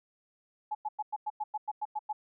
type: tone bursts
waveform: sine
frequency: 849 Hz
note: G#5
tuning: 38 cents sharp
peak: -30 dBFS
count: 11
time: 0.71-2.13 s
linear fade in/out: 10 ms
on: 40 ms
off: 98 ms
effects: none